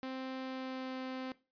sawtooth tone with pitch glide, 261.6 to 259.6 Hz, C4 to C4, 0 to -13 cents, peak -35 dBFS, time 0.03-1.32 s, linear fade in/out 0 ms, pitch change -13 cents, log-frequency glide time 0.38-0.97 s, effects noise-tail reverb RT60 0.3 s tail -18 dB re dry + resampled to 11025 Hz

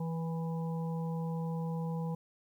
harmonic tone with a mistuned harmonic, 164.81 Hz, E3, in tune, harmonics 1 / 3 / 5 / 6, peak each -33 / -43 / -47 / -49 dBFS, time 0-2.15 s, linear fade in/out 5 ms, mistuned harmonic 3, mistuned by -17 cents, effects 11-bit

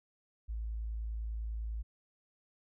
sine tone, 55 Hz, A1, in tune, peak -35 dBFS, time 0.48-1.83 s, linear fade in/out 20 ms, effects none

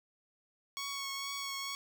10% pulse tone with vibrato, 1108.7 Hz, C#6, in tune, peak -29 dBFS, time 0.77-1.75 s, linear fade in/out 0 ms, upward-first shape triangle, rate 2.2 Hz, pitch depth 20 cents each way, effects none

